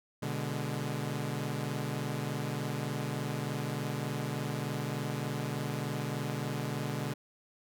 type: chord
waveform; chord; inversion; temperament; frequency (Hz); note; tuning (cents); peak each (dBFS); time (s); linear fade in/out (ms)
sawtooth; G# diminished; first; equal; 123.47 / 146.83 / 207.7; B2 / D3 / G#3; 0 / 0 / 0; -33 / -32 / -36; 0.22-7.14; 10
effects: none